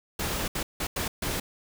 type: noise bursts at uneven times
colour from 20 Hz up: pink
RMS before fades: -30 dBFS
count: 5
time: 0.19-0.48 / 0.55-0.63 / 0.8-0.87 / 0.96-1.08 / 1.22-1.4 s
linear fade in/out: 5 ms
effects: none